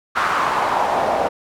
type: noise with band-pass filter sweep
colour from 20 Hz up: pink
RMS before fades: -19 dBFS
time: 0.15-1.29 s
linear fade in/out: 20 ms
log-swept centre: 1300 to 640 Hz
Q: 3
effects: none